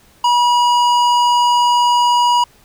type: tone with hard clipping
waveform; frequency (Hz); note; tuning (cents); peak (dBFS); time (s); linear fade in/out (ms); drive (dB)
triangle; 967; B5; -37; -12; 0.24-2.44; 5; 16
effects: pink hiss -50 dBFS RMS until 2.64 s